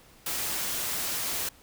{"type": "noise", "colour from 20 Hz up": "white", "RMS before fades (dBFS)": -31, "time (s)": [0.26, 1.49], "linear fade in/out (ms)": 5, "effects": ["pink hiss -56 dBFS RMS until 1.62 s"]}